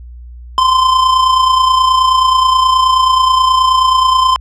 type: tone with amplitude modulation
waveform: square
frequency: 1035 Hz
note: C6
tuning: 19 cents flat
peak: -6 dBFS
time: 0.58-4.36 s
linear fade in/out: 0 ms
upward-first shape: sine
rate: 29.4 Hz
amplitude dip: 50%
effects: added 60 Hz sine -29 dBFS peak until 4.4 s + low-pass 5000 Hz 12 dB/octave